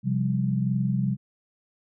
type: chord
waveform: sine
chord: C suspended fourth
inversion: none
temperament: just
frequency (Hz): 130.81 / 174.42 / 196.22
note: C3 / F3 / G3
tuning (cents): 0 / -2 / +2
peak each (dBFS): -25 / -29 / -26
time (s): 0.03-1.17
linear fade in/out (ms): 50
effects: none